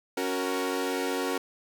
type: chord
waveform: sawtooth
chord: F# major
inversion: second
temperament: equal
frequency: 277.2 / 370 / 466.2 Hz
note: C#4 / F#4 / A#4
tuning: 0 / 0 / 0 cents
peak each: -28 dBFS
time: 0.17-1.38 s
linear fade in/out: 5 ms
effects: none